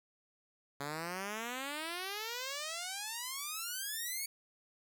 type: exponential sweep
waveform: 5% pulse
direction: up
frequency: 138.59 to 2258 Hz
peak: -27 dBFS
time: 0.8-4.26 s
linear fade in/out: 5 ms
effects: none